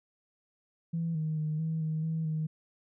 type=tone with pitch steps; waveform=sine; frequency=166 / 156.4 / 154 / 160.5 / 157.1 / 161 / 156.5 Hz; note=E3 / D#3 / D#3 / E3 / D#3 / E3 / D#3; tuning=+12 / +9 / -17 / -46 / +17 / -41 / +10 cents; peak=-28 dBFS; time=0.93-2.47 s; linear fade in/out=10 ms; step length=220 ms; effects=tanh soft clip ceiling -24 dBFS